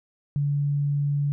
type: tone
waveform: sine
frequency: 143.6 Hz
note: D3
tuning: 39 cents flat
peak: -21 dBFS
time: 0.36-1.32 s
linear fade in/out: 0 ms
effects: none

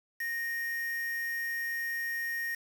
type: tone with quantisation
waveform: triangle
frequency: 1859 Hz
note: A#6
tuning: 5 cents flat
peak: -30 dBFS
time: 0.2-2.55 s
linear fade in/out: 5 ms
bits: 7
effects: none

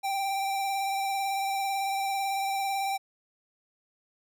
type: tone with vibrato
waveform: square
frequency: 784 Hz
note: G5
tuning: in tune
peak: -28 dBFS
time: 0.03-2.98 s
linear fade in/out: 20 ms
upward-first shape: sine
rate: 18 Hz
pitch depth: 22 cents each way
effects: none

